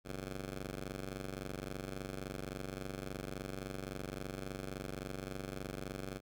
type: ring-modulated tone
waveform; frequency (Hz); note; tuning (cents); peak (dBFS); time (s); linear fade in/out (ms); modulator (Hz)
10% pulse; 95.6; G2; -43; -30; 0.04-6.21; 50; 36
effects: none